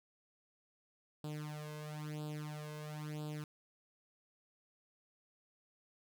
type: tone with flanger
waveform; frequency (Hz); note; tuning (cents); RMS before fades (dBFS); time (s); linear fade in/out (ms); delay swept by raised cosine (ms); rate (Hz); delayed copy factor
sawtooth; 151.3; D#3; -48; -44; 1.24-3.44; 2; 0.24 to 1.94; 1; +0.85
effects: none